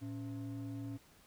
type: ring-modulated tone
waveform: triangle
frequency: 195.6 Hz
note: G3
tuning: 4 cents flat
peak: -35 dBFS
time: 0.01-0.98 s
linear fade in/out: 20 ms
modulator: 82.7 Hz
effects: pink hiss -64 dBFS RMS until 1.26 s